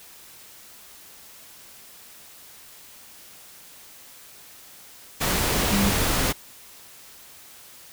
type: tone in noise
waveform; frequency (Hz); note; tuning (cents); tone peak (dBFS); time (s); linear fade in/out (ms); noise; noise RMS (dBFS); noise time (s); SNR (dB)
sine; 199.2; G3; +28; -20; 5.71-5.91; 20; pink; -23; 5.2-6.33; 0
effects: white hiss -47 dBFS RMS until 7.92 s